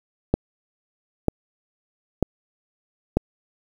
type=click train; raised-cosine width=2 ms; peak=-4 dBFS; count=4; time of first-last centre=0.34-3.17 s; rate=1.06 Hz; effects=7-bit